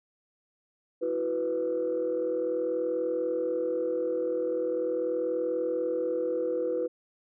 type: chord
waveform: sine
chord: E suspended second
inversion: none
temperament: equal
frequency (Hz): 329.6 / 370 / 493.9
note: E4 / F#4 / B4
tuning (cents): 0 / 0 / 0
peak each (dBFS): -33 / -33 / -27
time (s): 1.01-6.88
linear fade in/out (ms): 20
effects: tanh soft clip ceiling -20 dBFS